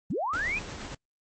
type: linear sweep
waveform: sine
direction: up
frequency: 123.47 to 2549 Hz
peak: -27 dBFS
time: 0.1-0.59 s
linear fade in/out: 5 ms
type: noise with tremolo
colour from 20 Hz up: pink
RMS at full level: -37 dBFS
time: 0.33-0.95 s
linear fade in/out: 5 ms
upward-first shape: sine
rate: 8.5 Hz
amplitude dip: 25%
effects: Opus 24 kbps